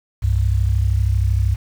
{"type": "tone pair together", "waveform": "sine", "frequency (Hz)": [65.94, 98.8], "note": ["C2", "G2"], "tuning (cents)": [14, 14], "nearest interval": "perfect fifth", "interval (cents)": 700, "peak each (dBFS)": -17, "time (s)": [0.22, 1.56], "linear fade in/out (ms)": 20, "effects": ["7-bit"]}